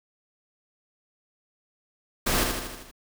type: noise with echo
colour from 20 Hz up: pink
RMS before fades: -24 dBFS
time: 2.26-2.44 s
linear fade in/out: 10 ms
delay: 79 ms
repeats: 6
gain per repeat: -4 dB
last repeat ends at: 2.914 s
effects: none